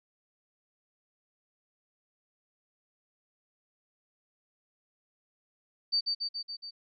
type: tone with echo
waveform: sine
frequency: 4601 Hz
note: D8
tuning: 36 cents flat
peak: -24 dBFS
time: 5.92-6.01 s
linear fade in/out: 20 ms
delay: 140 ms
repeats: 5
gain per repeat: -3 dB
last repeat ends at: 6.71 s
effects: none